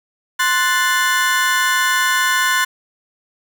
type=chord; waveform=35% pulse; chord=F# diminished; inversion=second; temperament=equal; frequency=1046.5 / 1480 / 1760 Hz; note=C6 / F#6 / A6; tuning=0 / 0 / 0 cents; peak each=-17 dBFS; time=0.39-2.65 s; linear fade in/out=10 ms; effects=7-bit